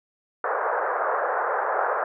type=band-pass noise; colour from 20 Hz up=pink; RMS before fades=-25 dBFS; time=0.44-2.04 s; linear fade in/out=2 ms; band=460 to 1600 Hz; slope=48 dB/octave; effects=none